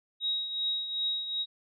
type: tone with tremolo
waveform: sine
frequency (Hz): 3800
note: A#7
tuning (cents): +33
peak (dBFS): -26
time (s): 0.2-1.46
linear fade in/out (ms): 50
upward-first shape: triangle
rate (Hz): 2.6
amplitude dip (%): 65
effects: none